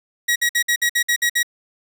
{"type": "tone bursts", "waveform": "sawtooth", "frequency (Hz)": 1907, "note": "A#6", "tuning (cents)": 39, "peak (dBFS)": -12, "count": 9, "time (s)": [0.28, 1.431], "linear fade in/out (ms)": 10, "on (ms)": 79, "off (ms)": 55, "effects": []}